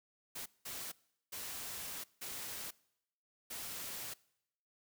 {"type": "noise bursts at uneven times", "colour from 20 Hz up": "white", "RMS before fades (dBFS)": -44, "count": 5, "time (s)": [[0.35, 0.46], [0.65, 0.92], [1.32, 2.04], [2.21, 2.71], [3.5, 4.14]], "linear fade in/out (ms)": 10, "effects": ["noise-tail reverb RT60 0.8 s tail -23 dB re dry"]}